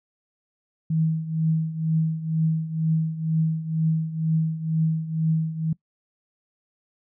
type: tone with tremolo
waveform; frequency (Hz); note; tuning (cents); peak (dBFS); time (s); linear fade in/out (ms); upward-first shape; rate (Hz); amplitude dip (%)
sine; 160; D#3; +49; -17; 0.9-5.73; 5; triangle; 2.1; 80
effects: noise-tail reverb RT60 0.1 s tail -22 dB re dry